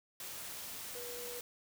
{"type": "tone in noise", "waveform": "sine", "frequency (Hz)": 485.3, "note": "B4", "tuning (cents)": -30, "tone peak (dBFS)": -45, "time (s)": [0.95, 1.4], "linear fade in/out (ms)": 2, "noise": "white", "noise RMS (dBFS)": -45, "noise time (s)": [0.2, 1.41], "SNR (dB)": -3, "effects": []}